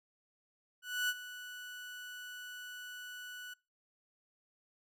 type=tone with ADSR envelope; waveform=30% pulse; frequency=1480 Hz; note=F#6; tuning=in tune; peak=-27 dBFS; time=0.82-3.54 s; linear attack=270 ms; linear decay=44 ms; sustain=-15 dB; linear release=8 ms; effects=noise-tail reverb RT60 0.3 s tail -25 dB re dry